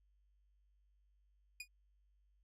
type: tone with exponential decay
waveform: sawtooth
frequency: 2457 Hz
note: D#7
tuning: 22 cents flat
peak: -38 dBFS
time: 1.6-1.68 s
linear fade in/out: 5 ms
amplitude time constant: 17 ms
effects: added 50 Hz sine -70 dBFS peak until 2.43 s + low-pass 12000 Hz 12 dB/octave